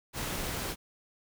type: noise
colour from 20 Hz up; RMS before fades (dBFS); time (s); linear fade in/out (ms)
pink; -35; 0.13-0.76; 50
effects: none